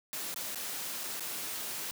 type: noise with dropouts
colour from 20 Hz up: white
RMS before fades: -38 dBFS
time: 0.13-1.91 s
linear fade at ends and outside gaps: 0 ms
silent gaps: 0.342-0.361 / 0.547-0.557 / 1.035-1.039 / 1.196-1.206 s
effects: high-pass 150 Hz 12 dB/octave